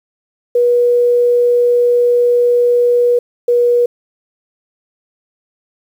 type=tone pair in turn; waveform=sine; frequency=484 / 482 Hz; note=B4 / B4; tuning=-35 / -42 cents; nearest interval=unison; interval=7 cents; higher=first; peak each=-8 dBFS; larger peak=neither; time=0.55-3.19 / 3.48-3.86 s; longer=first; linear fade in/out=5 ms; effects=7-bit